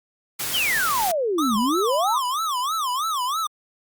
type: noise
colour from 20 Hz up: white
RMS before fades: -27 dBFS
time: 0.39-1.12 s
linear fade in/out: 10 ms
type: exponential two-way sweep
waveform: sine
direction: down then up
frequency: 3322 to 203.1 to 1120 Hz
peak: -20 dBFS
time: 0.53-2.2 s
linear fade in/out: 20 ms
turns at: 1.56 s
type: tone with vibrato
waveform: square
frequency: 1141 Hz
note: C#6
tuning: 50 cents sharp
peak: -23 dBFS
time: 1.38-3.47 s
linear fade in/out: 5 ms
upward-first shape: sine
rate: 3.1 Hz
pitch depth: 260 cents each way
effects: Opus 48 kbps